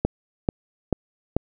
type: click train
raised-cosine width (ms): 2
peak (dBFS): -6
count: 4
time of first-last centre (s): 0.05-1.366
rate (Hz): 2.28
effects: none